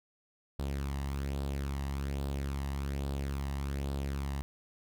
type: tone with flanger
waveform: sawtooth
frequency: 69.3 Hz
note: C#2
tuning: in tune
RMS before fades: -35 dBFS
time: 0.59-4.42 s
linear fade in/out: 0 ms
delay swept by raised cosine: 0.23 to 1.06 ms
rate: 1.2 Hz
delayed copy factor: +0.5
effects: none

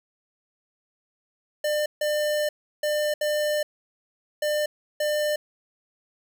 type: tone bursts at uneven times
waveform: square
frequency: 599 Hz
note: D5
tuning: 34 cents sharp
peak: -23 dBFS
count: 6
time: 1.64-1.86 / 2.01-2.49 / 2.83-3.14 / 3.21-3.63 / 4.42-4.66 / 5-5.36 s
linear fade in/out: 5 ms
effects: none

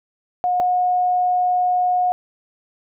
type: tone pair in turn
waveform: sine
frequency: 721 / 724.3 Hz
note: F#5 / F#5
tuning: -45 / -37 cents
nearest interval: unison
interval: 8 cents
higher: second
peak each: -16 / -15 dBFS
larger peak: second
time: 0.44-0.6 / 0.6-2.12 s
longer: second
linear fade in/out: 0 ms
effects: none

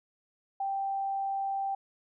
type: tone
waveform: sine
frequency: 784 Hz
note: G5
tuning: in tune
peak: -29 dBFS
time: 0.6-1.75 s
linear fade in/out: 5 ms
effects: none

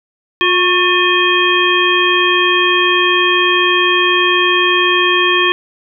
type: harmonic tone with a mistuned harmonic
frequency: 357.2 Hz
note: F4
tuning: 39 cents sharp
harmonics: 1 / 3 / 5 / 7 / 9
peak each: -16 / -16 / -16 / -16 / -16 dBFS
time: 0.41-5.52 s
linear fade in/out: 0 ms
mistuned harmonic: 3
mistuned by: +47 cents
effects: none

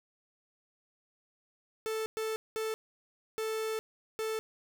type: tone bursts at uneven times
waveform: 45% pulse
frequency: 440 Hz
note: A4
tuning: in tune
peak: -32 dBFS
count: 5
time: 1.86-2.06 / 2.17-2.36 / 2.56-2.74 / 3.38-3.79 / 4.19-4.39 s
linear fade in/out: 0 ms
effects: none

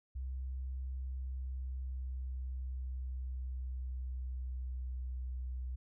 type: tone with pitch glide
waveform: sine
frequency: 64.9 to 63.05 Hz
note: C2 to B1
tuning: -13 to +36 cents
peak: -37 dBFS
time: 0.15-5.76 s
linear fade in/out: 10 ms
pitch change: -51 cents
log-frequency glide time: 0.9-5.05 s
effects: none

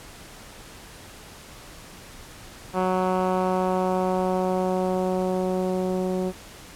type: tone with low-pass filter sweep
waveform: 10% pulse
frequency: 185 Hz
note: F#3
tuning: in tune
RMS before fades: -24 dBFS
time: 2.73-6.33 s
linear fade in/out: 50 ms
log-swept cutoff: 1400 to 410 Hz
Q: 0.96
effects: pink hiss -44 dBFS RMS until 6.75 s + low-pass 12000 Hz 12 dB/octave

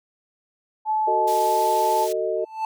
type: tone with pitch glide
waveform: sine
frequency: 865 to 873.5 Hz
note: A5 to A5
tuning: -30 to -13 cents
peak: -19 dBFS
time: 0.85-2.08 s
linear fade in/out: 50 ms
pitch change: +17 cents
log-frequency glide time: 1.39-1.7 s
type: chord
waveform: sine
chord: D# diminished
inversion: first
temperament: just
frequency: 373.4 / 448 / 622.3 Hz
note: F#4 / A4 / D#5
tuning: +16 / +31 / 0 cents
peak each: -27 / -26 / -25 dBFS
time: 1.07-2.45 s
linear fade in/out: 10 ms
type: high-pass noise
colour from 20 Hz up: pink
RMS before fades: -36 dBFS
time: 1.27-2.13 s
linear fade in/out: 10 ms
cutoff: 3500 Hz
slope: 12 dB/octave
type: tone with exponential growth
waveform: triangle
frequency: 880 Hz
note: A5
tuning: in tune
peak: -18 dBFS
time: 2.36-2.65 s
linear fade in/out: 2 ms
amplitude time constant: 62 ms
effects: none

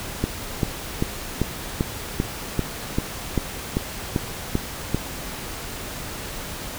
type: click train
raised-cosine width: 3 ms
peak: -7 dBFS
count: 13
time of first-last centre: 0.24-4.946 s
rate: 2.55 Hz
effects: pink hiss -33 dBFS RMS until 6.78 s

